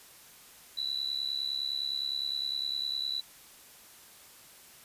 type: tone with amplitude modulation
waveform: sine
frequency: 3964 Hz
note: B7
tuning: 6 cents sharp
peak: -27 dBFS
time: 0.77-3.21 s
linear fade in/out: 10 ms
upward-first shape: sine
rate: 69.8 Hz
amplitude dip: 80%
effects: white hiss -54 dBFS RMS until 4.84 s + resampled to 32000 Hz